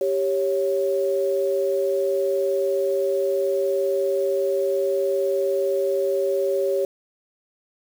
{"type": "tone pair together", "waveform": "sine", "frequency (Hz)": [392.3, 553], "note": ["G4", "C#5"], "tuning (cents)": [1, -4], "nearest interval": "tritone", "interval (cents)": 595, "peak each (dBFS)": -22, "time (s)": [0.01, 6.85], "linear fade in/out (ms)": 2, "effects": ["7-bit"]}